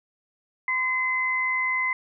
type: tone pair together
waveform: sine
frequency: 1026 / 2050 Hz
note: C6 / C7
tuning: -34 / -36 cents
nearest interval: octave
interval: 1198 cents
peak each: -29 / -23 dBFS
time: 0.68-1.93 s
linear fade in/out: 2 ms
effects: none